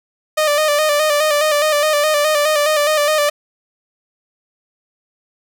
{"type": "tone with vibrato", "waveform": "sawtooth", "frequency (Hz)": 601, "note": "D5", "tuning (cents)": 40, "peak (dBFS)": -9, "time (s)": [0.37, 3.3], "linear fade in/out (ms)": 10, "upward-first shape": "square", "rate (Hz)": 4.8, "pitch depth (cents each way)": 46, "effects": []}